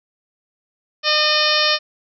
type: harmonic tone with a mistuned harmonic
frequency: 606 Hz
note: D#5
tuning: 46 cents flat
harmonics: 1 / 2 / 3 / 4 / 5 / 6 / 7 / 8 / 9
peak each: -23 / -23 / -23 / -23 / -23 / -23 / -23 / -23 / -23 dBFS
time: 1.03-1.79 s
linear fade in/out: 50 ms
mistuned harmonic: 4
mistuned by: +34 cents
effects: none